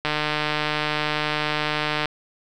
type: click train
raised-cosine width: 0.3 ms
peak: -7 dBFS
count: 304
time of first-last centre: 0.05-2.057 s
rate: 151 Hz
effects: none